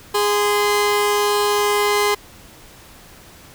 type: tone pair together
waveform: sawtooth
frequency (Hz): 412.8 / 1032.4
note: G#4 / C6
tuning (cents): -10 / -23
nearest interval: octave + major third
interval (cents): 1587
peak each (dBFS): -13 / -17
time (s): 0.14-2.15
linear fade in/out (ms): 10
effects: pink hiss -44 dBFS RMS until 3.54 s